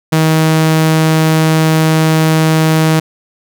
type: tone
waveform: sawtooth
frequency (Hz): 158.7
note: D#3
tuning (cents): +35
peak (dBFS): -4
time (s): 0.12-3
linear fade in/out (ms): 10
effects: none